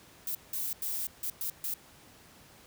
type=noise bursts at uneven times; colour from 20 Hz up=violet; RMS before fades=-34 dBFS; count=6; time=0.27-0.35 / 0.53-0.73 / 0.82-1.07 / 1.23-1.3 / 1.41-1.5 / 1.64-1.74 s; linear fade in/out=2 ms; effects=pink hiss -56 dBFS RMS until 2.66 s + high-pass 60 Hz 12 dB/octave